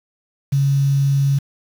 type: tone with quantisation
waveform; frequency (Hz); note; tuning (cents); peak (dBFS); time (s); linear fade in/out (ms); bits
sine; 138.8; C#3; +3; -13; 0.52-1.39; 10; 6
effects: none